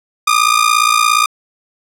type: ring-modulated tone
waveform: sawtooth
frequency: 1216 Hz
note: D#6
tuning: 40 cents flat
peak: -3 dBFS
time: 0.27-1.26 s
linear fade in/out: 5 ms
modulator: 28.6 Hz
effects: low-pass 12000 Hz 12 dB/octave